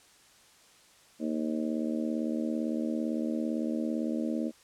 harmonic tone, 77.78 Hz, D#2, in tune, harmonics 3 / 4 / 5 / 6 / 7 / 8, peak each -31 / -33 / -44 / -44 / -40 / -42 dBFS, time 1.19-4.52 s, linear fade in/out 50 ms, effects white hiss -59 dBFS RMS until 4.63 s + low-pass 9000 Hz 12 dB/octave

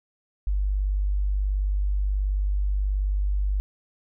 sine tone, 49.3 Hz, G1, 11 cents sharp, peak -21 dBFS, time 0.47-3.6 s, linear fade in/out 0 ms, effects none

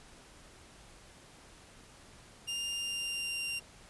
sawtooth tone with pitch glide, 2804 to 2778 Hz, F7 to F7, +6 to -10 cents, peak -31 dBFS, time 2.47-3.6 s, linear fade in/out 20 ms, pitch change -16 cents, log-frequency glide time 2.71-3.43 s, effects pink hiss -56 dBFS RMS until 3.89 s + resampled to 24000 Hz

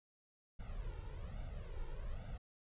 brown noise with flanger, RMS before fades -44 dBFS, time 0.59-2.38 s, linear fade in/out 10 ms, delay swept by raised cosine 1.4 to 2.22 ms, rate 1.2 Hz, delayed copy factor +1, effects resampled to 8000 Hz

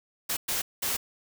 white noise bursts at uneven times, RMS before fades -29 dBFS, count 3, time 0.29-0.37 / 0.48-0.62 / 0.82-0.97 s, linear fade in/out 10 ms, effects none

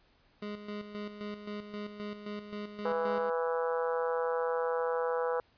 25% pulse tone with tremolo, 207.7 Hz, G#3, in tune, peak -33 dBFS, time 0.42-3.3 s, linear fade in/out 5 ms, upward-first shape square, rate 3.8 Hz, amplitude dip 60%
harmonic tone, 164.81 Hz, E3, in tune, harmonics 3 / 4 / 5 / 6 / 7 / 8 / 9 / 10, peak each -30 / -42 / -39 / -39 / -43 / -41 / -44 / -52 dBFS, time 2.85-5.4 s, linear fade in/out 2 ms
effects pink hiss -67 dBFS RMS until 5.57 s + resampled to 11025 Hz

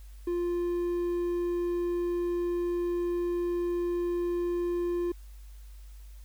triangle tone, 349.2 Hz, F4, in tune, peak -25 dBFS, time 0.27-5.12 s, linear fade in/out 5 ms, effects added 50 Hz sine -44 dBFS peak until 6.24 s + white hiss -62 dBFS RMS until 6.24 s

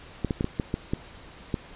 clicks, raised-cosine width 3 ms, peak -12 dBFS, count 8, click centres 0.247 / 0.308 / 0.409 / 0.444 / 0.598 / 0.741 / 0.935 / 1.542 s, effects pink hiss -47 dBFS RMS until 1.75 s + resampled to 8000 Hz

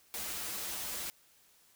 white noise with comb filter, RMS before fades -39 dBFS, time 0.14-1.1 s, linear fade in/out 0 ms, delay 7.5 ms, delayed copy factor -0.85, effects white hiss -65 dBFS RMS until 1.75 s

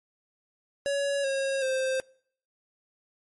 square tone with pitch steps, 562 / 542.9 / 524.4 Hz, C#5 / C#5 / C5, +24 / -36 / +4 cents, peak -26 dBFS, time 0.86-2 s, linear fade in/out 0 ms, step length 380 ms, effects noise-tail reverb RT60 0.6 s tail -26 dB re dry + MP3 48 kbps

